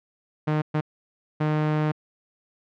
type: tone bursts at uneven times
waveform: sawtooth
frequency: 152.9 Hz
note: D#3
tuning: 30 cents flat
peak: -17 dBFS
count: 3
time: 0.47-0.62 / 0.74-0.81 / 1.4-1.92 s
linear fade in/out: 10 ms
effects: low-pass 2000 Hz 12 dB/octave